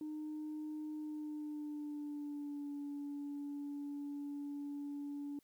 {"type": "tone with pitch glide", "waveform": "sine", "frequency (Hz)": [305.6, 286.8], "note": ["D#4", "D4"], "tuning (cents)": [-31, -41], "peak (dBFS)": -39, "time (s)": [0.01, 5.39], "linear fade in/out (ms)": 2, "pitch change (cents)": -110, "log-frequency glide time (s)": [0.93, 2.73], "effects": ["tanh soft clip ceiling -38 dBFS", "white hiss -75 dBFS RMS until 5.43 s"]}